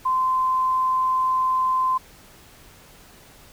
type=tone; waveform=sine; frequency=1034 Hz; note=C6; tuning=21 cents flat; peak=-18 dBFS; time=0.05-1.98 s; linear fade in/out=10 ms; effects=pink hiss -49 dBFS RMS until 3.52 s